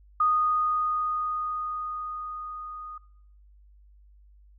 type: tone with level ramp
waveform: sine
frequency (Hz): 1237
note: D#6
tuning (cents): -10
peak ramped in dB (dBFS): -19 to -37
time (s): 0.2-2.98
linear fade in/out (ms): 5
effects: noise-tail reverb RT60 0.7 s tail -20 dB re dry + added 50 Hz sine -52 dBFS peak until 4.58 s